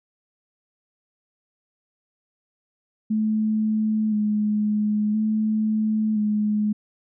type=tone with vibrato; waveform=sine; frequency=213.6 Hz; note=G#3; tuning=49 cents sharp; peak=-19 dBFS; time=3.1-6.73 s; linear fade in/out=10 ms; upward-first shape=square; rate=0.49 Hz; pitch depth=23 cents each way; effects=none